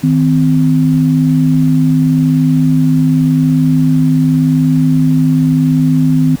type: tone pair together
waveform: sine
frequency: 156.9 / 257.8 Hz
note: D#3 / C4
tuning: +15 / -26 cents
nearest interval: major sixth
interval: 859 cents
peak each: -10 dBFS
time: 0.03-6.36 s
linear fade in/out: 10 ms
effects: pink hiss -35 dBFS RMS until 6.4 s